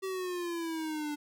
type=exponential sweep; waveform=square; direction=down; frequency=385.7 to 292.7 Hz; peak=-34 dBFS; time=0.02-1.16 s; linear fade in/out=20 ms; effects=none